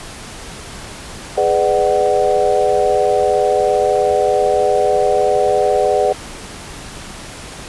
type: chord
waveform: sine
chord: G# half-diminished seventh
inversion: none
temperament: just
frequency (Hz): 415.3 / 498.4 / 598 / 747.5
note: G#4 / B4 / D5 / F#5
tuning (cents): 0 / +16 / +31 / +17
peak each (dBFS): -17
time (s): 1.37-6.13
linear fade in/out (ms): 10
effects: pink hiss -32 dBFS RMS until 7.68 s + resampled to 24000 Hz